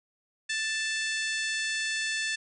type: harmonic tone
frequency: 881 Hz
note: A5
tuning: 2 cents sharp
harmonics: 2 / 3 / 4 / 5 / 6 / 7 / 8 / 9 / 10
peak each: -31 / -35 / -37 / -39 / -41 / -42 / -43 / -44 / -45 dBFS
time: 0.49-2.36 s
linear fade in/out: 10 ms
effects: none